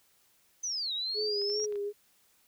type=linear two-way sweep; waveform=sine; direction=down then up; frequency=6210 to 3729 to 5740 Hz; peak=-31 dBFS; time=0.63-1.66 s; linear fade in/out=10 ms; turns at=0.93 s
type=tone with vibrato; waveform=sine; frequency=415.3 Hz; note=G#4; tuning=in tune; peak=-31 dBFS; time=1.14-1.93 s; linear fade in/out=50 ms; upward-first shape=sine; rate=2.6 Hz; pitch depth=43 cents each way
type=clicks; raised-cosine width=0.3 ms; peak=-37 dBFS; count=6; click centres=1.417 / 1.499 / 1.6 / 1.643 / 1.724 / 1.757 s
effects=white hiss -67 dBFS RMS until 2.47 s